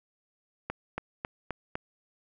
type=accelerating click train; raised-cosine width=0.5 ms; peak=-17 dBFS; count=5; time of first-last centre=0.7-1.755 s; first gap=280 ms; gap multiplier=0.96; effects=none